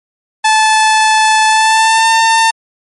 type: tone with pitch glide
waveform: sawtooth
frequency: 871 to 901.7 Hz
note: A5 to A5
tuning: -18 to +42 cents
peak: -3 dBFS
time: 0.44-2.51 s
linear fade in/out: 10 ms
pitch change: +60 cents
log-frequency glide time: 1.47-2.11 s
effects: MP3 48 kbps